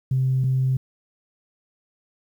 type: tone pair in turn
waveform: sine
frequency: 130.8 / 130.8 Hz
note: C3 / C3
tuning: 0 / 0 cents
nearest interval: unison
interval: 0 cents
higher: neither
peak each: -17 dBFS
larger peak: neither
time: 0.11-0.44 / 0.44-0.77 s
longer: neither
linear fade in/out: 5 ms
effects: tanh soft clip ceiling -13 dBFS + 9-bit